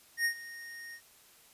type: tone with ADSR envelope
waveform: square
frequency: 1858 Hz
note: A#6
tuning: 6 cents flat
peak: -26 dBFS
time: 0.17-1.01 s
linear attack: 79 ms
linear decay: 88 ms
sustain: -18 dB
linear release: 72 ms
effects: white hiss -60 dBFS RMS until 1.53 s + resampled to 32000 Hz